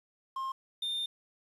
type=tone pair in turn; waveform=triangle; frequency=1063 / 3617 Hz; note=C6 / A7; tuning=+27 / +47 cents; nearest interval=octave + major sixth; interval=2120 cents; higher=second; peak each=-31 / -30 dBFS; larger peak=second; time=0.36-0.52 / 0.82-1.06 s; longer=second; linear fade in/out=5 ms; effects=resampled to 32000 Hz + 10-bit